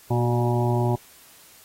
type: harmonic tone with a mistuned harmonic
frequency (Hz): 120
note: B2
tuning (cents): -49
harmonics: 1 / 2 / 3 / 5 / 6 / 7 / 8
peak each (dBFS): -21 / -29 / -26 / -32 / -33 / -31 / -33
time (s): 0.1-0.96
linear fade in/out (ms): 10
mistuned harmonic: 3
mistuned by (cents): +24
effects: white hiss -51 dBFS RMS until 1.64 s + AAC 48 kbps